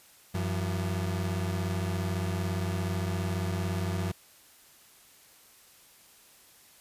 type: tone pair together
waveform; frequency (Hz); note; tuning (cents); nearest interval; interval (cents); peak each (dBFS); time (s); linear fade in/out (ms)
35% pulse; 94.16 / 170.8; F#2 / F3; +31 / -38; minor seventh; 1031; -28 / -33; 0.34-4.12; 10
effects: white hiss -57 dBFS RMS until 6.8 s + resampled to 32000 Hz